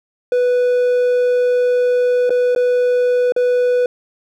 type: tone with dropouts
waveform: triangle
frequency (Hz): 493.9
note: B4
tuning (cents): 0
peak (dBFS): -10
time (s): 0.32-3.86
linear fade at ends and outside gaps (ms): 2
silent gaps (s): 2.295-2.304 / 2.55-2.561 / 3.322-3.363
effects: none